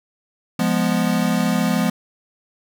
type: chord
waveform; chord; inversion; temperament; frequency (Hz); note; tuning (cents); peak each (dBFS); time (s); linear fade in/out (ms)
square; F diminished; none; equal; 174.61 / 207.7 / 246.9; F3 / Ab3 / Cb4; 0 / 0 / 0; -22; 0.59-1.9; 5
effects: none